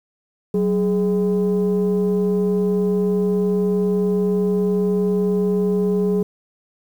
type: tone pair together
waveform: sine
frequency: 186.8 / 417.2 Hz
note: F#3 / G#4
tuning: +17 / +8 cents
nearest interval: octave + major second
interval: 1391 cents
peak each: -17 dBFS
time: 0.54-6.23 s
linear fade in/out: 5 ms
effects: tanh soft clip ceiling -12 dBFS + 8-bit

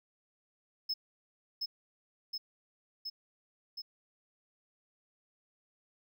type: tone with echo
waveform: triangle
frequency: 5190 Hz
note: E8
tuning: 28 cents flat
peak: -30 dBFS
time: 0.89-0.94 s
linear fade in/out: 10 ms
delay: 720 ms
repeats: 4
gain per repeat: -2 dB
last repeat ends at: 3.82 s
effects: none

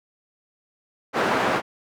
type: band-pass noise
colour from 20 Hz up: white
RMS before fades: -22 dBFS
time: 1.13-1.62 s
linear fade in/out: 50 ms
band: 200 to 1200 Hz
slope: 12 dB/octave
effects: none

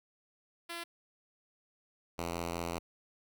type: tone pair in turn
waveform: 5% pulse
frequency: 340 / 85 Hz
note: F4 / F2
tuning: -46 / -46 cents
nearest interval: 2 octaves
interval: 2400 cents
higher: first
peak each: -28 / -24 dBFS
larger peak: second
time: 0.69-0.84 / 2.18-2.79 s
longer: second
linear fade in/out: 10 ms
effects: none

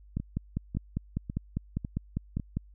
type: two click trains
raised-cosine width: 5 ms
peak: -17 / -22 dBFS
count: 13 / 5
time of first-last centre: 0.17-2.57 / 0.2-2.398 s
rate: 5 / 1.82 Hz
effects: added 50 Hz sine -51 dBFS peak until 2.74 s

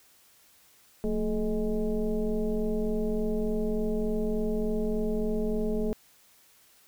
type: tone with frequency modulation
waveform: sine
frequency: 223.7 Hz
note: A3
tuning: 29 cents sharp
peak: -25 dBFS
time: 1.04-5.93 s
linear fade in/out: 0 ms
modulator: 202 Hz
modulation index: 1.4
effects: white hiss -60 dBFS RMS until 6.87 s

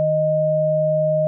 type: tone pair together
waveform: sine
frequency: 155 / 620 Hz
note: D#3 / D#5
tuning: -6 / -6 cents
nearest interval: 2 octaves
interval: 2400 cents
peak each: -23 / -16 dBFS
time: 0-1.27 s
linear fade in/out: 0 ms
effects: none

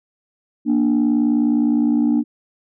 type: tone pair together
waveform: sine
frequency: 235.2 / 294.9 Hz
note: A#3 / D4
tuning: +16 / +7 cents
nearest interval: major third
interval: 391 cents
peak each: -15 dBFS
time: 0.65-2.24 s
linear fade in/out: 50 ms
effects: tanh soft clip ceiling -10 dBFS

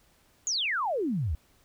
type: exponential sweep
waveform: sine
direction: down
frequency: 7000 to 66.3 Hz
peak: -26 dBFS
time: 0.47-1.35 s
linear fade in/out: 0 ms
effects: pink hiss -64 dBFS RMS until 1.64 s

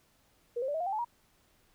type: tone with pitch steps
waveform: sine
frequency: 477.8 / 527.1 / 581.5 / 641.5 / 707.7 / 780.7 / 861.2 / 950.1 Hz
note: A#4 / C5 / D5 / E5 / F5 / G5 / A5 / A#5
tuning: +43 / +13 / -17 / -47 / +23 / -7 / -37 / +33 cents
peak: -30 dBFS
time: 0.56-1.048 s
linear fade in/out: 10 ms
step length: 61 ms
effects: pink hiss -68 dBFS RMS until 1.74 s

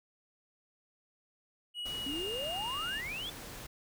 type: tone with pitch glide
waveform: triangle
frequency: 2911 to 2835 Hz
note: F#7 to F7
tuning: -29 to +25 cents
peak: -35 dBFS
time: 1.74-3.02 s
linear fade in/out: 50 ms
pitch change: -46 cents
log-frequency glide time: 2.05-2.14 s
type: noise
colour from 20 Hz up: pink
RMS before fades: -46 dBFS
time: 1.85-3.67 s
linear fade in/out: 10 ms
type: exponential sweep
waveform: sine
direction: up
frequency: 262.4 to 3520 Hz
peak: -37 dBFS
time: 2.06-3.3 s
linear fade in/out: 5 ms
effects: none

